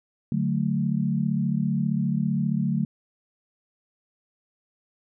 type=chord; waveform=sine; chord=D major; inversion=none; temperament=equal; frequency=146.83 / 185 / 220 Hz; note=D3 / F#3 / A3; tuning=0 / 0 / 0 cents; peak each=-26 dBFS; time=0.32-2.85 s; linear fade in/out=2 ms; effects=none